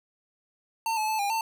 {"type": "tone with pitch steps", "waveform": "square", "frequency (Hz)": [903, 862, 873, 807, 897], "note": ["A5", "A5", "A5", "G#5", "A5"], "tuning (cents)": [45, -36, -14, -50, 33], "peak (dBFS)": -26, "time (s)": [0.86, 1.41], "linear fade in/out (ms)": 2, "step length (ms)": 110, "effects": []}